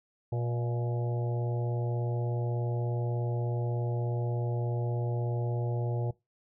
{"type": "harmonic tone with a mistuned harmonic", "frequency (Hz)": 119.9, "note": "A#2", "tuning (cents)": 49, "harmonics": [1, 3, 4, 5, 6, 7], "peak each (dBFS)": [-29, -39, -41, -43, -45, -46], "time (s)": [0.32, 6.11], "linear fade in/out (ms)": 5, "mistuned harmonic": 6, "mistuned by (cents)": -57, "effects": ["noise-tail reverb RT60 0.2 s tail -20 dB re dry"]}